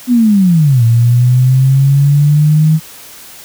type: linear two-way sweep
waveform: sine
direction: down then up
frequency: 252.9 to 114.4 to 158.8 Hz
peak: -5 dBFS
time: 0.07-2.8 s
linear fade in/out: 50 ms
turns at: 0.84 s
effects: white hiss -34 dBFS RMS until 3.44 s